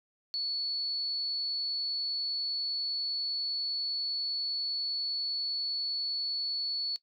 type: tone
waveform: sine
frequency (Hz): 4425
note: C#8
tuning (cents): -4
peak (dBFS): -30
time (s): 0.34-6.96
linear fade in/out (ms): 0
effects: noise-tail reverb RT60 0.1 s tail -17 dB re dry